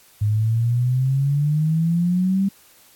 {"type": "exponential sweep", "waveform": "sine", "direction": "up", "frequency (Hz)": [103.5, 198.1], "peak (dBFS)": -16, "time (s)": [0.21, 2.49], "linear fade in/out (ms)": 10, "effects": ["white hiss -52 dBFS RMS until 2.95 s", "AAC 64 kbps"]}